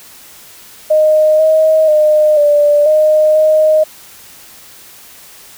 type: tone with pitch steps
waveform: sine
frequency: 618 / 630 / 610 / 587 / 616 / 621 Hz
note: D#5 / D#5 / D#5 / D5 / D#5 / D#5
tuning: -12 / +21 / -34 / -1 / -17 / -3 cents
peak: -6 dBFS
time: 0.9-3.84 s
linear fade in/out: 10 ms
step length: 490 ms
effects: white hiss -38 dBFS RMS until 5.57 s